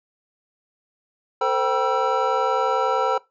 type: tone cluster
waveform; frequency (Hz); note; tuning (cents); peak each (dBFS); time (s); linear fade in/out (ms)
triangle; 448.4 / 519 / 778 / 965 / 1335; A4 / C5 / G5 / B5 / E6; +33 / -14 / -13 / -40 / +22; -23; 1.41-3.18; 5
effects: noise-tail reverb RT60 0.2 s tail -20 dB re dry + resampled to 16000 Hz